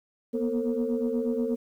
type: tone cluster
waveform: sine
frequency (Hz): 236.8 / 245.1 / 452.6 / 535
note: A#3 / B3 / A4 / C5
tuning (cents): +27 / -13 / +49 / +38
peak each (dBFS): -31 / -28 / -28 / -35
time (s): 0.33-1.56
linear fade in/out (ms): 20
effects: tanh soft clip ceiling -17 dBFS + 10-bit